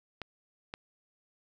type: clicks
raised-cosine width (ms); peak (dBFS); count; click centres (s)
0.3; -22; 2; 0.217 / 0.739
effects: none